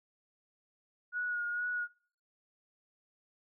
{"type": "tone with vibrato", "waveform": "sine", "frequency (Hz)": 1448, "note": "F#6", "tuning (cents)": -38, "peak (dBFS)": -32, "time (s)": [1.12, 1.88], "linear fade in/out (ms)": 50, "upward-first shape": "sine", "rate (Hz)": 2.2, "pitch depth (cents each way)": 24, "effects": ["noise-tail reverb RT60 0.5 s tail -26 dB re dry"]}